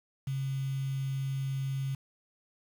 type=tone with quantisation; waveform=sine; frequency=135.1 Hz; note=C#3; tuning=44 cents flat; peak=-30 dBFS; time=0.27-1.95 s; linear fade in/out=5 ms; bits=8; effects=none